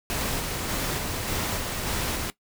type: noise with tremolo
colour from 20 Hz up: pink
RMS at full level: -28 dBFS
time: 0.1-2.3 s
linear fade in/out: 0 ms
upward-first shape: square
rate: 1.7 Hz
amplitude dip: 25%
effects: noise-tail reverb RT60 0.1 s tail -18 dB re dry